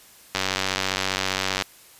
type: click train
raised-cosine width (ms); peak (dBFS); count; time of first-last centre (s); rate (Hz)
0.2; -5; 122; 0.35-1.622; 95.1
effects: white hiss -50 dBFS RMS until 1.99 s + resampled to 32000 Hz